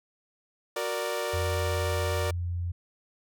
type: chord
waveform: sawtooth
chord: Gb augmented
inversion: none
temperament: equal with one note detuned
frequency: 370 / 466.2 / 589 Hz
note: Gb4 / Bb4 / D5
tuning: 0 / 0 / +5 cents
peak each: -32 / -29 / -28 dBFS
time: 0.76-2.31 s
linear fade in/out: 5 ms
type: tone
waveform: sine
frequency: 87.31 Hz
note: F2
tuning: in tune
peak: -28 dBFS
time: 1.33-2.72 s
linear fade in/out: 10 ms
effects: none